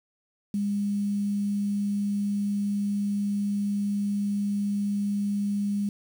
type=tone with quantisation; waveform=sine; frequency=202.9 Hz; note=G#3; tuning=40 cents flat; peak=-24 dBFS; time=0.54-5.89 s; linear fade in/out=2 ms; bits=8; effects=none